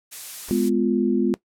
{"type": "noise", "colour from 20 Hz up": "blue", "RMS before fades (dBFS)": -33, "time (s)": [0.11, 0.7], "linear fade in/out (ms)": 20}
{"type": "noise with exponential decay", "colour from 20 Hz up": "pink", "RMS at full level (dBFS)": -36, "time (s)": [0.48, 0.66], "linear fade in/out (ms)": 5, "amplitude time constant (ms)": 37}
{"type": "chord", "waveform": "sine", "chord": "F diminished", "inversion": "first", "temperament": "just", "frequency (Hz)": [209.5, 251.4, 349.2], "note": ["Ab3", "Cb4", "F4"], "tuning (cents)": [15, 31, 0], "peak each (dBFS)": -22, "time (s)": [0.51, 1.34], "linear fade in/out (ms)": 0}
{"effects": ["noise-tail reverb RT60 0.1 s tail -19 dB re dry", "low-pass 12000 Hz 12 dB/octave"]}